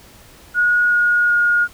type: tone with pitch steps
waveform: sine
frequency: 1449 / 1439.8 / 1430.7 Hz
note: F#6 / F#6 / F6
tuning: -37 / -48 / +41 cents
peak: -12 dBFS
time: 0.54-1.68 s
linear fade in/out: 50 ms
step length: 380 ms
effects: pink hiss -45 dBFS RMS until 1.73 s